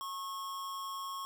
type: tone with amplitude modulation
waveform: square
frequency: 1090 Hz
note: C#6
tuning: 29 cents flat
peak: -37 dBFS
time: 0.01-1.25 s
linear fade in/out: 0 ms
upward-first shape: sine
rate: 189 Hz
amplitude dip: 40%
effects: 11-bit